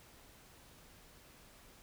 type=silence; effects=pink hiss -60 dBFS RMS until 1.82 s